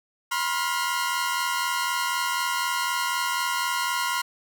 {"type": "tone cluster", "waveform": "sawtooth", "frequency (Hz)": [974, 1058, 1409], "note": ["B5", "C6", "F6"], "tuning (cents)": [-24, 19, 15], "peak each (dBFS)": -25, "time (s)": [0.31, 4.22], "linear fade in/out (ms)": 10, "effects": []}